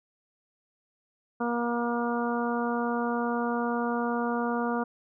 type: harmonic tone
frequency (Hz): 237.6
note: A#3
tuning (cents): +33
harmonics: 1 / 2 / 3 / 4 / 5 / 6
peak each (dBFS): -29 / -32 / -34 / -35 / -36 / -37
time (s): 1.4-4.84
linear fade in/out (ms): 10
effects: none